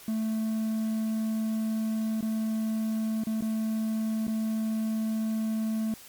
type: tone with dropouts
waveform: triangle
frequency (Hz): 220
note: A3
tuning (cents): 0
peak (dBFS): -24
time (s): 0.08-5.94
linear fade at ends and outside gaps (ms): 2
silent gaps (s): 2.209-2.226 / 3.237-3.269 / 3.409-3.422 / 4.269-4.279
effects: white hiss -49 dBFS RMS until 6.08 s + MP3 96 kbps